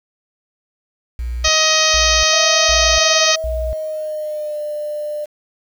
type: tone bursts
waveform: sine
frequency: 60.1 Hz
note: B1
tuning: 46 cents flat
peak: -20 dBFS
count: 4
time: 1.19-3.73 s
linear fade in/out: 0 ms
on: 290 ms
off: 460 ms
type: harmonic tone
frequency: 629 Hz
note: D#5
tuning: 19 cents sharp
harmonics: 1 / 2 / 3 / 4 / 5 / 6 / 7 / 8 / 9 / 10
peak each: -21 / -21 / -21 / -21 / -21 / -21 / -21 / -21 / -21 / -21 dBFS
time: 1.44-3.36 s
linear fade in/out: 10 ms
type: tone with pitch glide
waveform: sine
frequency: 659.3 to 597.6 Hz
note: E5 to D5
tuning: 0 to +30 cents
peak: -21 dBFS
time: 2.32-5.26 s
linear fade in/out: 20 ms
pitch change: -170 cents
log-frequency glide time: 2.82-4.62 s
effects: 7-bit